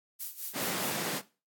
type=noise with tremolo; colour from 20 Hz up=violet; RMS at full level=-35 dBFS; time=0.19-0.99 s; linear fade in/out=20 ms; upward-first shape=sine; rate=4.8 Hz; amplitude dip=80%
type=high-pass noise; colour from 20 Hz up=pink; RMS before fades=-34 dBFS; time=0.53-1.22 s; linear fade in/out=50 ms; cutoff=170 Hz; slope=24 dB/octave
effects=noise-tail reverb RT60 0.3 s tail -17 dB re dry + AAC 64 kbps